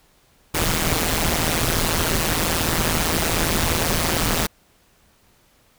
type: noise with amplitude modulation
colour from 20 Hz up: pink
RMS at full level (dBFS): -17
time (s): 0.54-4.47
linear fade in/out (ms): 10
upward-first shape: sine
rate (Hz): 163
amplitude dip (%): 90
effects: pink hiss -58 dBFS RMS until 5.78 s